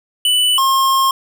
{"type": "tone pair in turn", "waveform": "square", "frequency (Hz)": [2980, 1071.4], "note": ["F#7", "C6"], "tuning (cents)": [12, 41], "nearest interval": "octave + tritone", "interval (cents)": 1771, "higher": "first", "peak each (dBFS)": -12, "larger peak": "neither", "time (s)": [[0.25, 0.58], [0.58, 1.11]], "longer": "second", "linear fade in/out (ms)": 2, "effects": []}